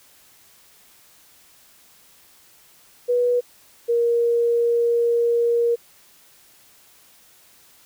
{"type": "tone pair in turn", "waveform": "sine", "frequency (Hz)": [488.1, 470.6], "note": ["B4", "A#4"], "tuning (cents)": [-20, 16], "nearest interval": "minor second", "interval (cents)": 64, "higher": "first", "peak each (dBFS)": -16, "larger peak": "neither", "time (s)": [[3.08, 3.41], [3.88, 5.76]], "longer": "second", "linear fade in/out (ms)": 20, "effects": ["white hiss -53 dBFS RMS until 7.85 s"]}